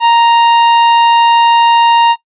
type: tone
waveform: 45% pulse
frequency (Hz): 933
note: A#5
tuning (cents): +1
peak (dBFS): -5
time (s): 0-2.16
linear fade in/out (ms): 50
effects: noise-tail reverb RT60 0.1 s tail -19 dB re dry + resampled to 8000 Hz